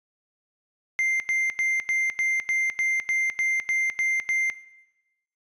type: tone bursts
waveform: triangle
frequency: 2093 Hz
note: C7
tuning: in tune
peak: -19 dBFS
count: 12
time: 0.99-4.5 s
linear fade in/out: 0 ms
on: 210 ms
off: 90 ms
effects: noise-tail reverb RT60 1.0 s tail -18 dB re dry + resampled to 22050 Hz